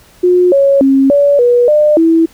sine tone with pitch steps, 359.5 / 554 / 270.5 / 571 / 484.6 / 601 / 327.8 Hz, F#4 / C#5 / C#4 / D5 / B4 / D5 / E4, -50 / -1 / -42 / -49 / -33 / +40 / -10 cents, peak -5 dBFS, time 0.23-2.26 s, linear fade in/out 10 ms, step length 290 ms, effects pink hiss -44 dBFS RMS until 2.33 s

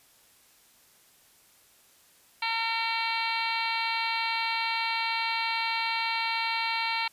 harmonic tone, 455.2 Hz, A#4, 41 cents flat, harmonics 2 / 3 / 4 / 5 / 6 / 7 / 8 / 9 / 10, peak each -31 / -38 / -39 / -32 / -35 / -40 / -42 / -35 / -45 dBFS, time 2.42-7.08 s, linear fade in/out 5 ms, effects white hiss -60 dBFS RMS until 7.12 s + resampled to 32000 Hz

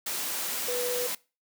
sine tone in noise, 491.5 Hz, B4, 8 cents flat, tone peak -29 dBFS, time 0.68-1.07 s, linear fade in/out 5 ms, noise white, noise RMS -32 dBFS, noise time 0.06-1.15 s, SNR 0 dB, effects noise-tail reverb RT60 0.3 s tail -22 dB re dry + high-pass 200 Hz 12 dB/octave

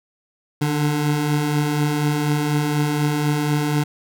25% pulse beating tone pair, 144.8 / 148.9 Hz, D3 / D3, -24 / +24 cents, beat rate 4.1 Hz, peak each -23 / -15 dBFS, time 0.61-3.84 s, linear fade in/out 10 ms, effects none

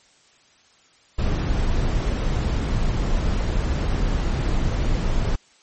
brown noise, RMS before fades -21 dBFS, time 1.18-5.36 s, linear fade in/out 10 ms, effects white hiss -56 dBFS RMS until 5.62 s + MP3 32 kbps

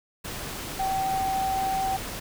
sine tone in noise, 769 Hz, G5, 33 cents flat, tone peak -24 dBFS, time 0.79-1.97 s, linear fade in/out 10 ms, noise pink, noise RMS -35 dBFS, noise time 0.24-2.2 s, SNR +8 dB, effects none

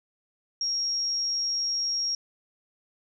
sine tone, 5588 Hz, F8, in tune, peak -25 dBFS, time 0.61-2.15 s, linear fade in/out 2 ms, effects none

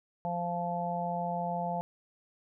harmonic tone, 173.7 Hz, F3, 9 cents flat, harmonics 1 / 3 / 4 / 5, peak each -36 / -39 / -34 / -36 dBFS, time 0.25-1.81 s, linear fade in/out 0 ms, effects none

